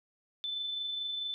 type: tone with amplitude modulation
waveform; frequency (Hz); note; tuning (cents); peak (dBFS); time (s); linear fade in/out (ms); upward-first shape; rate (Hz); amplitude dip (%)
sine; 3520; A7; 0; -32; 0.44-1.34; 0; sine; 24.6; 30
effects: none